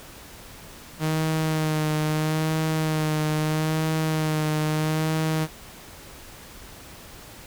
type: tone with vibrato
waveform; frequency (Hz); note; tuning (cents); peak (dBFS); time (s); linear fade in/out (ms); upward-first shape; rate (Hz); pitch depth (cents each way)
sawtooth; 155.9; D#3; +4; -18; 0.99-5.48; 50; sine; 0.77; 26
effects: pink hiss -44 dBFS RMS until 7.46 s